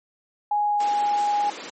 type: tone with pitch glide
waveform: sine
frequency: 830.6 to 825.3 Hz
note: G#5 to G#5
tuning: 0 to -11 cents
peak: -19 dBFS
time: 0.51-1.5 s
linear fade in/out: 5 ms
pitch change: -11 cents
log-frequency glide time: 0.67-0.82 s
type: high-pass noise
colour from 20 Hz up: pink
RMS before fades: -37 dBFS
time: 0.8-1.7 s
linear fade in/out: 5 ms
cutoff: 270 Hz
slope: 24 dB/octave
effects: MP3 32 kbps